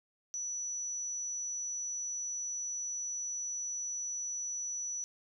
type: tone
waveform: sine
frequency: 5920 Hz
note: F#8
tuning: in tune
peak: -35 dBFS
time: 0.34-5.04 s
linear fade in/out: 0 ms
effects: none